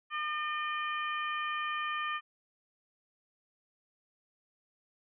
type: harmonic tone with a mistuned harmonic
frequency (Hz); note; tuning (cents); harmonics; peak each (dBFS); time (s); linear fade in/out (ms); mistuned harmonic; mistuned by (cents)
605; D#5; -49; 2 / 3 / 4 / 5; -34 / -38 / -41 / -43; 0.1-2.21; 50; 5; +20
effects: none